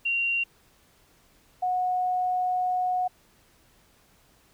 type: tone pair in turn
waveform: sine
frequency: 2760 / 731 Hz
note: F7 / F#5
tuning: -21 / -21 cents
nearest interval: octave + major seventh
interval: 2300 cents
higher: first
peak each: -23 dBFS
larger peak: neither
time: 0.05-0.44 / 1.62-3.08 s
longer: second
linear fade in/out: 10 ms
effects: pink hiss -61 dBFS RMS until 4.53 s